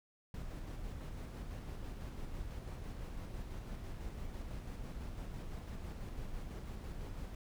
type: noise with tremolo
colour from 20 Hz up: brown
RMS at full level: -43 dBFS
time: 0.34-7.35 s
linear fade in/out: 2 ms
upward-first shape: square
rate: 6 Hz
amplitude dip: 25%
effects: none